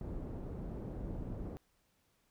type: low-pass noise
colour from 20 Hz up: pink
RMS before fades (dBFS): -42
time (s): 0.01-1.57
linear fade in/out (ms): 0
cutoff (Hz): 410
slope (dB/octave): 12
effects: pink hiss -75 dBFS RMS until 2.3 s